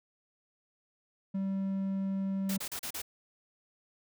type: tone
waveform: triangle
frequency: 193.7 Hz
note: G3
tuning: 20 cents flat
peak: -28 dBFS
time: 1.34-2.58 s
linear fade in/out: 10 ms
type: noise bursts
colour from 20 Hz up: white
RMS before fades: -38 dBFS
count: 5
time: 2.49-3.019 s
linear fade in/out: 5 ms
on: 77 ms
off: 36 ms
effects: none